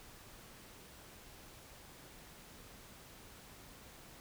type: silence
effects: pink hiss -56 dBFS RMS until 4.2 s